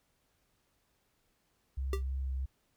sine tone with vibrato, 66.2 Hz, C2, 21 cents sharp, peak -32 dBFS, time 1.77-2.46 s, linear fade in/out 10 ms, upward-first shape triangle, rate 3.1 Hz, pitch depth 17 cents each way
square tone with exponential decay, 391.4 Hz, G4, 3 cents flat, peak -30 dBFS, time 1.93-2.03 s, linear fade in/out 2 ms, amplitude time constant 21 ms
effects pink hiss -75 dBFS RMS until 2.76 s

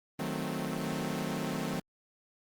sawtooth chord, D# diminished seventh, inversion none, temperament equal, 155.56 / 185 / 220 / 261.6 Hz, D#3 / F#3 / A3 / C4, 0 / 0 / 0 / 0 cents, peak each -34 dBFS, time 0.19-1.8 s, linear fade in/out 5 ms, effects Opus 32 kbps

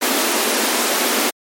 pink high-pass noise, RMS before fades -18 dBFS, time 0.01-1.31 s, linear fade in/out 20 ms, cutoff 220 Hz, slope 96 dB/octave, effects MP3 64 kbps

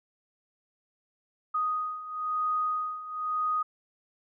sine beating tone pair, 1244.5 / 1245.5 Hz, D#6 / D#6, 0 / +1 cents, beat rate 1 Hz, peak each -33 / -29 dBFS, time 1.54-3.63 s, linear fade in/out 10 ms, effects none

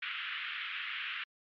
white band-pass noise, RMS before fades -39 dBFS, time 0.02-1.24 s, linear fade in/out 5 ms, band 1300 to 3200 Hz, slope 48 dB/octave, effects MP3 64 kbps

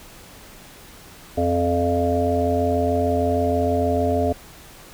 harmonic tone with a mistuned harmonic, 86.5 Hz, F2, 16 cents flat, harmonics 1 / 3 / 5 / 7 / 8, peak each -24 / -24 / -24 / -24 / -24 dBFS, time 1.37-4.33 s, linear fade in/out 10 ms, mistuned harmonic 3, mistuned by +18 cents, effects pink hiss -44 dBFS RMS until 4.93 s

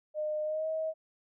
sine tone with pitch glide, 610 to 635.5 Hz, D#5 to D#5, -34 to +36 cents, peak -30 dBFS, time 0.14-0.94 s, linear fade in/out 50 ms, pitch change +70 cents, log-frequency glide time 0.43-0.68 s, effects none

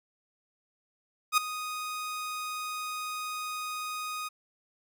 sawtooth tone with ADSR envelope, 1244.5 Hz, D#6, in tune, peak -15 dBFS, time 1.32-4.29 s, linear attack 55 ms, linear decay 7 ms, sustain -15 dB, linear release 16 ms, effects none

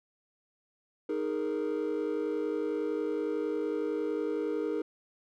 triangle chord, D# suspended fourth, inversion none, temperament equal, 311.1 / 415.3 / 466.2 Hz, D#4 / G#4 / A#4, 0 / 0 / 0 cents, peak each -31 dBFS, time 1.09-4.82 s, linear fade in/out 5 ms, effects tanh soft clip ceiling -22 dBFS

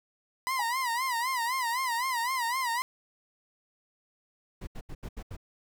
30% pulse tone with vibrato, 987.8 Hz, B5, in tune, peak -25 dBFS, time 0.47-2.82 s, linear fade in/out 0 ms, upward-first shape sine, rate 3.9 Hz, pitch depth 130 cents each way
sine tone with exponential decay, 830 Hz, G#5, 1 cent flat, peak -27 dBFS, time 0.59-0.71 s, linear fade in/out 5 ms, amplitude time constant 24 ms
brown noise bursts, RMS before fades -38 dBFS, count 6, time 4.61-5.367 s, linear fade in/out 10 ms, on 62 ms, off 77 ms
effects none

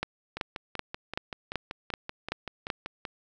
two click trains, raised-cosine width 0.3 ms, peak -13 / -19 dBFS, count 8 / 15, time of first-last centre 0.03-2.702 / 0.37-3.052 s, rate 2.62 / 5.22 Hz, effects none

